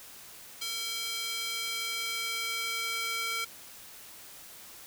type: tone with high-pass filter sweep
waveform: square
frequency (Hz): 455.8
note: A#4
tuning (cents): -39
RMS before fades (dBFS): -34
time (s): 0.61-3.45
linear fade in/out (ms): 10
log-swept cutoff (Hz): 3300 to 1900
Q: 1.4
effects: white hiss -49 dBFS RMS until 4.86 s